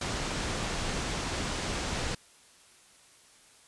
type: low-pass noise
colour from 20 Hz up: pink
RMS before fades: -33 dBFS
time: 0.01-2.15 s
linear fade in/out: 5 ms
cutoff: 8100 Hz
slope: 24 dB/octave
effects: white hiss -58 dBFS RMS until 3.67 s + resampled to 24000 Hz